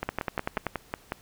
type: two click trains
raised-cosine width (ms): 0.5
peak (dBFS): -12 / -14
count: 7 / 7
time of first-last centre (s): 0.09-0.667 / 0.03-1.121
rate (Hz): 10.4 / 5.5
effects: pink hiss -56 dBFS RMS until 1.21 s